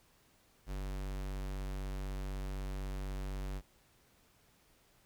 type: tone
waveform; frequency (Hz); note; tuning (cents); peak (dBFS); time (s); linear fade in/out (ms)
square; 48; G1; -36; -38; 0.66-3.62; 50
effects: pink hiss -68 dBFS RMS until 5.05 s